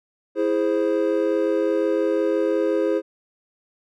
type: chord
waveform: triangle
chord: E augmented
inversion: none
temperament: equal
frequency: 329.6 / 415.3 / 523.3 Hz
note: E4 / G#4 / B#4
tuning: 0 / 0 / 0 cents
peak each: -21 dBFS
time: 0.35-3.02 s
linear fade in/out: 50 ms
effects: none